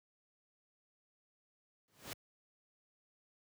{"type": "noise with exponential growth", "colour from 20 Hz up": "pink", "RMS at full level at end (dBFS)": -40, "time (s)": [1.88, 2.13], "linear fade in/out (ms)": 0, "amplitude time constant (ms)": 53, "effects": ["high-pass 100 Hz 12 dB/octave"]}